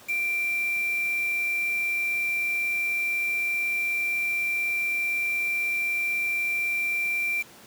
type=tone with quantisation; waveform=sine; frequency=2358 Hz; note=D7; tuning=6 cents sharp; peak=-24 dBFS; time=0.08-7.43 s; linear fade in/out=20 ms; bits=6; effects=pink hiss -49 dBFS RMS until 7.66 s + high-pass 150 Hz 12 dB/octave